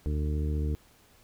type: harmonic tone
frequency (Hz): 74.9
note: D2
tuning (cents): +35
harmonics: 1 / 2 / 3 / 4 / 5 / 6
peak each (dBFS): -27 / -35 / -41 / -39 / -45 / -42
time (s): 0.06-0.75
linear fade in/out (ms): 0
effects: pink hiss -60 dBFS RMS until 1.23 s

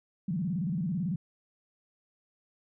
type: tone with vibrato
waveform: sine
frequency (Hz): 173.9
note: F3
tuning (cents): -7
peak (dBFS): -28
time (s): 0.28-1.16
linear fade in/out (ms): 5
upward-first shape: square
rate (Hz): 18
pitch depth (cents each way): 200
effects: none

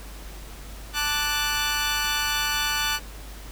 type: chord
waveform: 15% pulse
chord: D major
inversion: second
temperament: equal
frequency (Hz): 880 / 1174.7 / 1480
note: A5 / D6 / F#6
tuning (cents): 0 / 0 / 0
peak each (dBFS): -23 / -23 / -19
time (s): 0.93-3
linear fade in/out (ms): 50
effects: added 50 Hz sine -38 dBFS peak until 3.51 s + pink hiss -44 dBFS RMS until 3.51 s

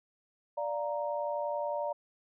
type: chord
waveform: sine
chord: Bb major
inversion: first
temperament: equal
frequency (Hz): 587.3 / 698.5 / 932.3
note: D5 / F5 / Bb5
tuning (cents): 0 / 0 / 0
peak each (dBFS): -33 / -39 / -36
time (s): 0.57-1.93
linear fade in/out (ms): 10
effects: none

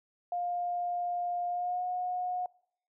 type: tone with pitch glide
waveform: sine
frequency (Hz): 706 to 724.6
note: F5 to F#5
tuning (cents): +19 to -36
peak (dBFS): -30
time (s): 0.32-2.46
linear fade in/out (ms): 2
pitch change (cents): +45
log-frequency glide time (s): 1.49-1.84
effects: noise-tail reverb RT60 0.7 s tail -24 dB re dry

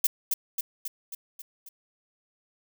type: noise with echo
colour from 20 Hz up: violet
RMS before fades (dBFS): -21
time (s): 0.04-0.07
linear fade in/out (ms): 5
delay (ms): 270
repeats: 6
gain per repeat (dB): -4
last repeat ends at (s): 1.69
effects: none

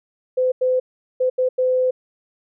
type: tone bursts at uneven times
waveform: sine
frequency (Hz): 510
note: C5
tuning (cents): -44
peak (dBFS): -15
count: 5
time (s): 0.37-0.52 / 0.61-0.8 / 1.2-1.3 / 1.38-1.49 / 1.58-1.91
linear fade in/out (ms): 10
effects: none

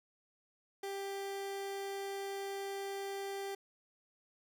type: tone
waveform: 30% pulse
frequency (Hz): 394.4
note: G4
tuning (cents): +11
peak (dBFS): -36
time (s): 0.83-3.55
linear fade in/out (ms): 5
effects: none

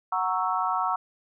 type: chord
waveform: sine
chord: F# dominant seventh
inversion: none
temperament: equal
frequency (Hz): 740 / 932.3 / 1108.7 / 1318.5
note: F#5 / A#5 / C#6 / E6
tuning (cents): 0 / 0 / 0 / 0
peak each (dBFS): -29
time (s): 0.12-0.96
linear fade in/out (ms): 5
effects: none

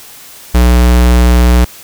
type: tone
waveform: square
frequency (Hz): 60.8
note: B1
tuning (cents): -26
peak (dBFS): -5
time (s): 0.54-1.65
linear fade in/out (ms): 10
effects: white hiss -34 dBFS RMS until 1.83 s

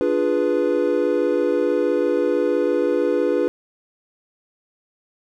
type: chord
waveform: triangle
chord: D diminished seventh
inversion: none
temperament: equal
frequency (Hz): 293.7 / 349.2 / 415.3 / 493.9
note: D4 / F4 / Ab4 / Cb5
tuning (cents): 0 / 0 / 0 / 0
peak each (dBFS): -22 / -21 / -21 / -19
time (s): 0.01-3.48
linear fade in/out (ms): 0
effects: none

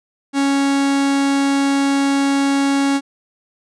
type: tone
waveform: 45% pulse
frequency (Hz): 277.2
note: C#4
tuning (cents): 0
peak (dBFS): -14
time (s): 0.33-3.01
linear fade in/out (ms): 50
effects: resampled to 22050 Hz

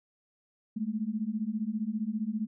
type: beating tone pair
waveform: sine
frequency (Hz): 207.7 / 222.7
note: G#3 / A3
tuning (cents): 0 / +21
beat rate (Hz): 15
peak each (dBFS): -33 / -32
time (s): 0.76-2.47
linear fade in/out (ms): 10
effects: none

